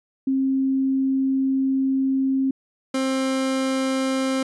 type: tone pair in turn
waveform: sine / 30% pulse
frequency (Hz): 267.1 / 264.6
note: C4 / C4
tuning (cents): +36 / +20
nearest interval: unison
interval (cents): 16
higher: first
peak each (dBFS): -18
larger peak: neither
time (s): 0.27-2.51 / 2.94-4.43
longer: first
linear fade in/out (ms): 5
effects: resampled to 24000 Hz